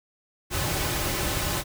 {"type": "noise with comb filter", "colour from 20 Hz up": "pink", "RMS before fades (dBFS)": -27, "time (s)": [0.5, 1.64], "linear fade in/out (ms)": 50, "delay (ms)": 4.3, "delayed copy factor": -0.5, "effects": []}